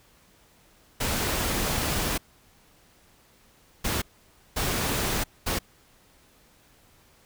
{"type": "noise bursts at uneven times", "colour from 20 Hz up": "pink", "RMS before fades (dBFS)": -27, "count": 4, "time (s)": [[1, 2.18], [3.84, 4.02], [4.56, 5.24], [5.46, 5.59]], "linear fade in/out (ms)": 10, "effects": ["pink hiss -59 dBFS RMS until 7.25 s"]}